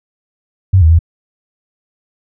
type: tone with pitch steps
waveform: sine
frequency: 94.6 / 80 / 82.7 Hz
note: F#2 / D#2 / E2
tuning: +39 / +49 / +6 cents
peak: -4 dBFS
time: 0.73-0.991 s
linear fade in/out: 10 ms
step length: 87 ms
effects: none